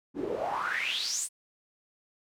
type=noise with band-pass filter sweep; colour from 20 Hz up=pink; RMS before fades=-32 dBFS; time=0.14-1.29 s; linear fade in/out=50 ms; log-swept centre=270 to 9400 Hz; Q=8; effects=none

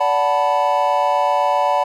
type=chord; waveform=triangle; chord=B minor seventh; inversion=first; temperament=equal with one note detuned; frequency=578.6 / 740 / 880 / 987.8 Hz; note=D5 / F#5 / A5 / B5; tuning=-26 / 0 / 0 / 0 cents; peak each=-18 dBFS; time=0-1.84 s; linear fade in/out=10 ms; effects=none

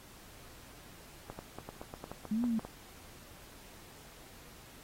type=clicks; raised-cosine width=1 ms; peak=-28 dBFS; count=12; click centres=1.3 / 1.39 / 1.586 / 1.69 / 1.815 / 1.939 / 2.041 / 2.116 / 2.253 / 2.44 / 2.594 / 2.65 s
type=exponential two-way sweep; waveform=sine; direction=up then down; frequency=206.4 to 246.9 to 216 Hz; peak=-29 dBFS; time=2.31-2.59 s; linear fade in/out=5 ms; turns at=2.44 s
effects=pink hiss -55 dBFS RMS until 4.83 s + AAC 48 kbps

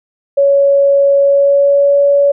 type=tone with pitch glide; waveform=sine; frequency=559 to 566.1 Hz; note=C#5 to C#5; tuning=+14 to +36 cents; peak=-6 dBFS; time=0.37-2.32 s; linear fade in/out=10 ms; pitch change=+22 cents; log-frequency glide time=1.21-1.99 s; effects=none

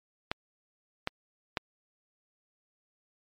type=clicks; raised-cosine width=0.3 ms; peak=-13 dBFS; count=3; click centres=0.315 / 1.074 / 1.572 s; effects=MP3 64 kbps

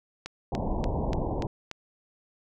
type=click train; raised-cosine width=0.2 ms; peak=-18 dBFS; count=6; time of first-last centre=0.26-1.713 s; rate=3.44 Hz
type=low-pass noise; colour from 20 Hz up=pink; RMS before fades=-29 dBFS; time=0.52-1.47 s; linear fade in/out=2 ms; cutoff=980 Hz; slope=96 dB/octave
effects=none

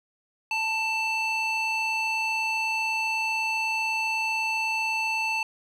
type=tone with band-pass filter; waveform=square; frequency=886 Hz; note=A5; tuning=12 cents sharp; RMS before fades=-27 dBFS; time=0.51-5.43 s; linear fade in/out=2 ms; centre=2500 Hz; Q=1.9; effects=none

